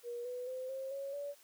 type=tone with pitch steps; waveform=sine; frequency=478.4 / 495.8 / 513.9 / 532.7 / 552.1 / 572.2 Hz; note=A#4 / B4 / C5 / C5 / C#5 / D5; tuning=+45 / +7 / -31 / +31 / -7 / -45 cents; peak=-38 dBFS; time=0.03-1.35 s; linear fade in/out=50 ms; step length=220 ms; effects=white hiss -63 dBFS RMS until 1.43 s + high-pass 300 Hz 12 dB/octave